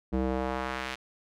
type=tone with band-pass filter sweep; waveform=square; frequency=64.6 Hz; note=C2; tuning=21 cents flat; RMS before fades=-31 dBFS; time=0.12-0.96 s; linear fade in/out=20 ms; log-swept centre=290 to 2700 Hz; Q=0.95; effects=none